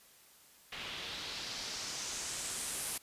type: noise with low-pass filter sweep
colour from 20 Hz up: white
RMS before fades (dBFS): -41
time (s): 0.72-2.98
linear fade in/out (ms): 5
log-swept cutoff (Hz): 3000 to 11000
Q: 2
effects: white hiss -61 dBFS RMS until 3.02 s + resampled to 32000 Hz